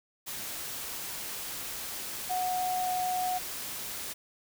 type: tone in noise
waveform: sine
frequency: 733 Hz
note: F#5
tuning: 16 cents flat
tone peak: -28 dBFS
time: 2.29-3.39 s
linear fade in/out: 20 ms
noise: white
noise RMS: -38 dBFS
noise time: 0.26-4.14 s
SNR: +7 dB
effects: none